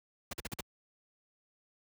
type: noise bursts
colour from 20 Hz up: pink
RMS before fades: -38 dBFS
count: 5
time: 0.31-0.609 s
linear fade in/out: 5 ms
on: 23 ms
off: 46 ms
effects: high-pass 60 Hz 12 dB/octave